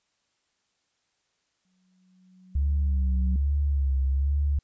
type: tone with exponential growth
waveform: sine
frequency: 185 Hz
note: F#3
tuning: in tune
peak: -29 dBFS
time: 1.65-3.36 s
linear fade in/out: 2 ms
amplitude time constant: 370 ms
type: tone with vibrato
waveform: sine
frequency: 69.3 Hz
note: C#2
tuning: in tune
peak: -21 dBFS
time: 2.55-4.59 s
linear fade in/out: 5 ms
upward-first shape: sine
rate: 1.2 Hz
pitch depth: 67 cents each way
effects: white hiss -74 dBFS RMS until 4.63 s + resampled to 16000 Hz